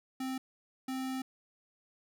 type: tone bursts at uneven times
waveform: square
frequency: 261.6 Hz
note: C4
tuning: in tune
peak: -35 dBFS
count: 2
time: 0.2-0.38 / 0.88-1.22 s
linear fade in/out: 5 ms
effects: none